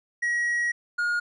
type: tone pair in turn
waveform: triangle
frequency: 1906 / 1430.6 Hz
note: A#6 / F6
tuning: +38 / +41 cents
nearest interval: perfect fourth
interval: 497 cents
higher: first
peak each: -21 dBFS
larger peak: neither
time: 0.22-0.72 / 0.98-1.2 s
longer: first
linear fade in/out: 10 ms
effects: resampled to 24000 Hz